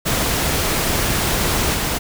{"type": "noise with level steps", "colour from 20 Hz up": "pink", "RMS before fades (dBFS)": [-19, -21], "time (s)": [0.05, 1.99], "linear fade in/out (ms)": 20, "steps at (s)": 1.74, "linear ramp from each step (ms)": 5, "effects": []}